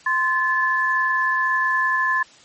sine tone pair together, 1040 / 1732.7 Hz, C6 / A6, -11 / -27 cents, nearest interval major sixth, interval 884 cents, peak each -21 / -19 dBFS, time 0.06-2.23 s, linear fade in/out 5 ms, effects white hiss -49 dBFS RMS until 2.44 s + MP3 32 kbps

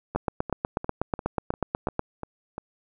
two click trains, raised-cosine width 1 ms, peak -10 / -19 dBFS, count 16 / 8, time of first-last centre 0.16-1.994 / 0.15-2.581 s, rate 8.18 / 2.88 Hz, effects none

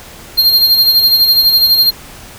square tone with tremolo, 4204 Hz, C8, 7 cents sharp, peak -5 dBFS, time 0.37-1.91 s, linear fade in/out 20 ms, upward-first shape sine, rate 12 Hz, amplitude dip 50%, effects pink hiss -34 dBFS RMS until 2.38 s

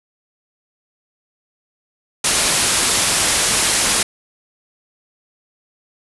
white low-pass noise, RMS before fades -17 dBFS, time 2.24-4.03 s, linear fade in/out 5 ms, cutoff 11000 Hz, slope 96 dB/octave, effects none

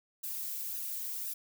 violet noise with flanger, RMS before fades -38 dBFS, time 0.23-1.34 s, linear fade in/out 10 ms, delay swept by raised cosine 0.9 to 3 ms, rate 1.9 Hz, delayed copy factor -0.6, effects none

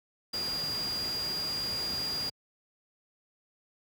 sine tone in noise, 4823 Hz, D8, 45 cents sharp, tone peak -31 dBFS, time 0.33-2.3 s, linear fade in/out 10 ms, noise pink, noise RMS -40 dBFS, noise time 0.33-2.3 s, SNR +6 dB, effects high-pass 80 Hz 12 dB/octave

